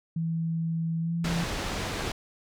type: tone with pitch glide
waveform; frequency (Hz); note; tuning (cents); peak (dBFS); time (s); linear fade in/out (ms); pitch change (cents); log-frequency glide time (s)
sine; 164.2 to 168.62; E3 to E3; -6 to +40; -26; 0.16-1.44; 5; +46; 1-1.15
type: low-pass noise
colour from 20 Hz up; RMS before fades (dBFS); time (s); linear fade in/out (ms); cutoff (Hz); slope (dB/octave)
pink; -32; 1.24-2.12; 5; 6000; 12
effects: none